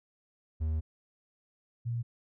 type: tone pair in turn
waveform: triangle / sine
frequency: 78.7 / 117.92 Hz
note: D#2 / A#2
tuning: +20 / +20 cents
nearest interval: perfect fifth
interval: 700 cents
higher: second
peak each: -26 / -30 dBFS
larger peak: first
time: 0.6-0.81 / 1.85-2.03 s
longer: first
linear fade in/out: 20 ms
effects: none